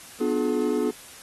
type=chord; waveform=triangle; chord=B diminished seventh; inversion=none; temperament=just; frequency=246.9 / 296.3 / 355.6 / 426.7 Hz; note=B3 / D4 / F4 / Ab4; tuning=0 / +15 / +31 / +47 cents; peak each=-25 / -26 / -27 / -24 dBFS; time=0.2-0.91 s; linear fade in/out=10 ms; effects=white hiss -45 dBFS RMS until 1.22 s + AAC 32 kbps